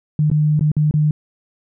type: tone with dropouts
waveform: sine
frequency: 151.4 Hz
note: D#3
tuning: 47 cents flat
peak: -12 dBFS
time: 0.19-1.11 s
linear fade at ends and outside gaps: 2 ms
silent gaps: 0.301-0.314 / 0.594-0.609 / 0.717-0.766 / 0.911-0.939 s
effects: none